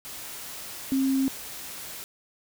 sine tone in noise, 267.7 Hz, C4, 40 cents sharp, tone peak -21 dBFS, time 0.92-1.28 s, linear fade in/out 0 ms, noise white, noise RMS -39 dBFS, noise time 0.05-2.04 s, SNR +15 dB, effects none

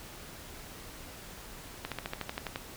slowing click train, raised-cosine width 0.3 ms, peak -18 dBFS, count 10, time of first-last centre 1.85-2.559 s, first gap 67 ms, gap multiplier 1.04, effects pink hiss -47 dBFS RMS until 2.76 s

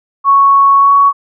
sine tone with pitch glide, 1108.7 to 1119.6 Hz, C#6 to C#6, 0 to +17 cents, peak -4 dBFS, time 0.24-1.13 s, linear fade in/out 50 ms, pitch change +17 cents, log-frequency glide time 0.77-0.92 s, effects none

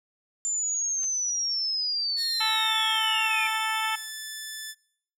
sine linear sweep, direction down, 7200 to 2349 Hz, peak -25 dBFS, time 0.45-3.47 s, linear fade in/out 0 ms
clicks, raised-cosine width 0.2 ms, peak -31 dBFS, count 2, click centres 1.033 / 1.043 s
10% pulse tone with pitch glide, 1836 to 1749 Hz, A#6 to A6, -27 to -11 cents, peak -26 dBFS, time 2.16-4.75 s, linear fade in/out 50 ms, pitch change -84 cents, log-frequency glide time 2.71-3.85 s
harmonic tone, 440 Hz, A4, in tune, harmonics 2 / 3 / 4 / 5 / 6 / 7 / 8, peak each -30 / -32 / -33 / -34 / -35 / -35 / -36 dBFS, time 2.4-3.96 s, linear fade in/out 10 ms
effects noise-tail reverb RT60 0.7 s tail -24 dB re dry

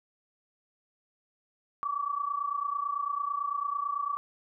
sine tone pair together, 1128 / 1157 Hz, C#6 / D6, +30 / -26 cents, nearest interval unison, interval 44 cents, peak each -33 / -31 dBFS, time 1.83-4.17 s, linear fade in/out 0 ms, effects none

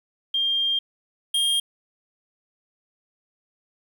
sine / square tone pair in turn, 3200 / 3222 Hz, G7 / G7, +35 / +47 cents, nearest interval unison, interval 12 cents, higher second, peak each -20 dBFS, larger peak neither, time 0.34-0.79 / 1.34-1.6 s, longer first, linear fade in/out 5 ms, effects 9-bit

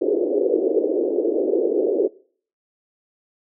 pink band-pass noise, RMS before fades -20 dBFS, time 0.01-2.08 s, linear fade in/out 10 ms, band 330 to 510 Hz, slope 48 dB/octave, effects noise-tail reverb RT60 0.5 s tail -22 dB re dry

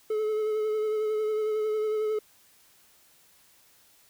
triangle tone with vibrato, 430.3 Hz, A4, 39 cents flat, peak -23 dBFS, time 0.1-2.19 s, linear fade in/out 5 ms, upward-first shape sine, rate 11 Hz, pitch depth 23 cents each way, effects white hiss -60 dBFS RMS until 4.09 s

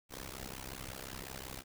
pink noise with amplitude modulation, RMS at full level -41 dBFS, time 0.09-1.64 s, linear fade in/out 50 ms, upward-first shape sine, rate 65.5 Hz, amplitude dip 100%, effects none

